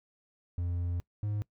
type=tone pair in turn; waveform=triangle; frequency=87.3 / 104.43 Hz; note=F2 / G#2; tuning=0 / +10 cents; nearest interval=minor third; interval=310 cents; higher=second; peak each=-28 dBFS; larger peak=neither; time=0.58-1 / 1.23-1.42 s; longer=first; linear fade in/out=0 ms; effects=noise-tail reverb RT60 0.1 s tail -22 dB re dry